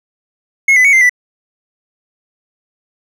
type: tone with pitch steps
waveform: triangle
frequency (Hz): 2171 / 2009 / 2229 / 2084 / 1976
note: C#7 / B6 / C#7 / C7 / B6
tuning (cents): -37 / +29 / +9 / -7 / 0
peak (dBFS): -4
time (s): 0.68-1.095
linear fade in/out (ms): 5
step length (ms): 83
effects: none